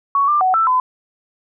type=tone with pitch steps; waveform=sine; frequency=1117 / 1189 / 746 / 1327 / 1013 Hz; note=C#6 / D6 / F#5 / E6 / B5; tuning=+13 / +21 / +14 / +11 / +44 cents; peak=-12 dBFS; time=0.15-0.8 s; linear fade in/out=2 ms; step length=130 ms; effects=none